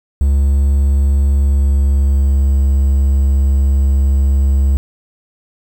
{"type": "tone with pitch glide", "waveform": "triangle", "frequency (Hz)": [69.3, 68.46], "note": ["C#2", "C#2"], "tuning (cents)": [0, -21], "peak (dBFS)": -7, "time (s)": [0.21, 4.77], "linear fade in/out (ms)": 0, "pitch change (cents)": -21, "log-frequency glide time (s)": [1.27, 2.71], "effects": ["7-bit"]}